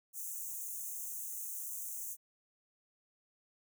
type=high-pass noise; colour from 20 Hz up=white; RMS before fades=-42 dBFS; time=0.13-2.17 s; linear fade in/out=50 ms; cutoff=6100 Hz; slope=96 dB/octave; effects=none